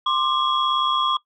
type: tone cluster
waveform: sine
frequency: 1049 / 1187 / 3326 Hz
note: C6 / D6 / G#7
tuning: +4 / +18 / +2 cents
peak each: -22 / -21 / -23 dBFS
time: 0.06-1.17 s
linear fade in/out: 5 ms
effects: noise-tail reverb RT60 0.1 s tail -20 dB re dry + tanh soft clip ceiling -10 dBFS